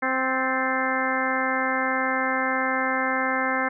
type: harmonic tone with a mistuned harmonic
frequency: 261.6 Hz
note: C4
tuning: in tune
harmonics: 1 / 2 / 3 / 4 / 5 / 6 / 7 / 8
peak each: -30 / -30 / -30 / -30 / -30 / -30 / -30 / -30 dBFS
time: 0.02-3.69 s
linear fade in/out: 10 ms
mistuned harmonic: 7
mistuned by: -56 cents
effects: none